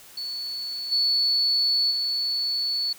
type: tone with level steps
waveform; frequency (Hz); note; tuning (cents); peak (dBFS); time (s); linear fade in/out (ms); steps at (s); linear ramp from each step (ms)
sine; 4435; C#8; 0; -29 / -19 / -23; 0.17-2.93; 5; 0.91 / 1.9; 20
effects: white hiss -48 dBFS RMS until 2.98 s